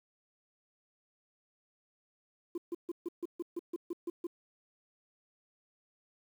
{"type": "tone bursts", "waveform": "sine", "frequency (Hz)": 344.9, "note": "F4", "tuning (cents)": -22, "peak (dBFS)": -31, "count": 11, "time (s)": [2.55, 4.269], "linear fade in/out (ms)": 5, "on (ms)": 29, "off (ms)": 140, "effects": ["tanh soft clip ceiling -32 dBFS", "10-bit"]}